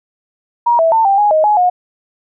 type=tone with pitch steps; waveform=sine; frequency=949 / 655 / 897 / 788 / 830 / 625 / 840 / 721 Hz; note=A#5 / E5 / A5 / G5 / G#5 / D#5 / G#5 / F#5; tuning=+31 / -11 / +33 / +9 / -1 / +8 / +19 / -45 cents; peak=-8 dBFS; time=0.66-1.7 s; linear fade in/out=10 ms; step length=130 ms; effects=none